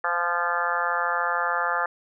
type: harmonic tone with a mistuned harmonic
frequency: 173 Hz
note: F3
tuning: 16 cents flat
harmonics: 3 / 4 / 5 / 6 / 7 / 8 / 9 / 10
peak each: -33 / -32 / -30 / -33 / -28 / -29 / -33 / -30 dBFS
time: 0.04-1.86 s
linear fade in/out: 2 ms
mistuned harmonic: 4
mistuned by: +15 cents
effects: none